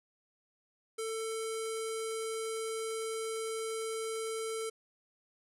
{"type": "tone with low-pass filter", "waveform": "square", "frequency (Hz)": 445.6, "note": "A4", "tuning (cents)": 22, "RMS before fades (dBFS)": -37, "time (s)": [0.98, 4.7], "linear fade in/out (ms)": 10, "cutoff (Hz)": 9700, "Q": 3.7, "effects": []}